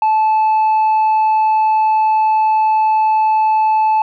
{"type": "tone with tanh clipping", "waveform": "sine", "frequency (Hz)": 870, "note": "A5", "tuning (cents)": -20, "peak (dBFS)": -11, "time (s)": [0.02, 4.02], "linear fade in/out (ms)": 2, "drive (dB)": 2, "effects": []}